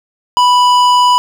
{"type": "tone with hard clipping", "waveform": "sine", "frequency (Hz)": 987.8, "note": "B5", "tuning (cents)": 0, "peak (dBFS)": -8, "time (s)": [0.37, 1.18], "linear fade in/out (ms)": 0, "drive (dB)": 12, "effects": []}